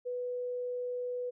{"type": "tone", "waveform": "sine", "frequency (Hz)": 493.9, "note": "B4", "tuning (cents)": 0, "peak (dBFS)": -33, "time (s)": [0.05, 1.31], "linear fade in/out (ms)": 20, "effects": []}